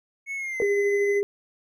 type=tone with pitch glide; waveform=triangle; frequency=2200 to 2029 Hz; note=C#7 to B6; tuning=-14 to +46 cents; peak=-27 dBFS; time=0.26-1.22 s; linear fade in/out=50 ms; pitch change=-140 cents; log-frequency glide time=0.36-0.63 s
type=tone with exponential decay; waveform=sine; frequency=466.2 Hz; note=A#4; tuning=in tune; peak=-18 dBFS; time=0.6-0.69 s; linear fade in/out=1 ms; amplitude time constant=19 ms
type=tone with tremolo; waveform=sine; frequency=404.3 Hz; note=G#4; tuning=46 cents flat; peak=-19 dBFS; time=0.62-1.23 s; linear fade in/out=0 ms; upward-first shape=sine; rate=13 Hz; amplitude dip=25%
effects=none